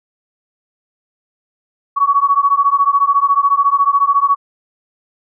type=beating tone pair; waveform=sine; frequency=1117 / 1131 Hz; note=C#6 / C#6; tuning=+13 / +34 cents; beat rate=14 Hz; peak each=-13 dBFS; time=1.96-4.36 s; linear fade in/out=20 ms; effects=none